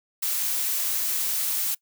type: noise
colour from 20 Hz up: blue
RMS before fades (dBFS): -26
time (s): 0.22-1.75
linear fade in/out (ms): 10
effects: noise-tail reverb RT60 0.1 s tail -22 dB re dry